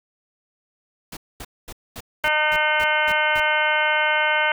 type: noise bursts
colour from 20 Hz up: pink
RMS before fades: -35 dBFS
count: 9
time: 1.12-3.401 s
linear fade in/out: 5 ms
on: 49 ms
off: 230 ms
type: harmonic tone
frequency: 304.8 Hz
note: D#4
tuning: 36 cents flat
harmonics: 2 / 3 / 4 / 5 / 6 / 7 / 8 / 9 / 10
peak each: -26 / -24 / -31 / -22 / -33 / -23 / -33 / -31 / -29 dBFS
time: 2.24-4.52 s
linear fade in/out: 2 ms
effects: none